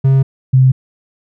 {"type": "tone pair in turn", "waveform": ["triangle", "sine"], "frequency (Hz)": [134.6, 130.32], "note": ["C3", "C3"], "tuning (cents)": [49, -7], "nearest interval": "minor second", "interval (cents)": 56, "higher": "first", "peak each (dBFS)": -5, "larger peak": "neither", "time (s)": [[0.04, 0.23], [0.53, 0.72]], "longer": "neither", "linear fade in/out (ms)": 10, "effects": []}